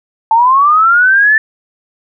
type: linear sweep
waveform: sine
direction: up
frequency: 874 to 1776 Hz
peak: -5 dBFS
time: 0.31-1.38 s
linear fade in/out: 2 ms
effects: none